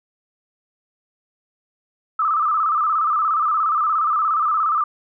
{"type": "tone with vibrato", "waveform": "sine", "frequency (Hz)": 1244.5, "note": "D#6", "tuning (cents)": 0, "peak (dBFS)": -16, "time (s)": [2.19, 4.84], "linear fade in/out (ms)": 5, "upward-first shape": "square", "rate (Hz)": 17, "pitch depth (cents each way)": 75, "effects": []}